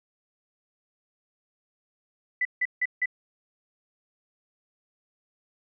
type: tone bursts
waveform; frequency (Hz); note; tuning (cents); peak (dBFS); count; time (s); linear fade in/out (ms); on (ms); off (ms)
sine; 1991; B6; +14; -22; 4; 2.41-3.058; 5; 42; 160
effects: none